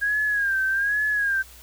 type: tone with vibrato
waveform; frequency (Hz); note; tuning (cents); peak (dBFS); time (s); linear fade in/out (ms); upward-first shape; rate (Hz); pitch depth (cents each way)
sine; 1627; G#6; -36; -20; 0.01-1.43; 20; sine; 1.2; 86
effects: added 60 Hz sine -48 dBFS peak until 1.62 s + white hiss -48 dBFS RMS until 1.62 s